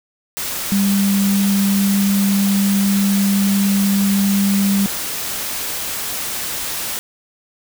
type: tone in noise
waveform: sine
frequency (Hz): 198.4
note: G3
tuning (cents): +21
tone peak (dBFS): -13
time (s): 0.72-4.86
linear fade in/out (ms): 0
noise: white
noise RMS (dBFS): -24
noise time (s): 0.37-6.99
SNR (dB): +8
effects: none